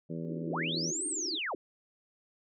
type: harmonic tone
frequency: 82.41 Hz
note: E2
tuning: in tune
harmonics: 2 / 3 / 4 / 5 / 6 / 7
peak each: -37 / -41 / -43 / -45 / -47 / -48 dBFS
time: 0.09-0.92 s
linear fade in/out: 20 ms
type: band-pass noise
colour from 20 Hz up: pink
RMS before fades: -42 dBFS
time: 0.25-1.39 s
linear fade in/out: 0 ms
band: 290 to 380 Hz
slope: 96 dB/octave
type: linear two-way sweep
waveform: sine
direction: up then down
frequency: 260.9 to 8870 to 260.9 Hz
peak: -32 dBFS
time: 0.51-1.55 s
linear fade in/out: 2 ms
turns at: 1.07 s
effects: none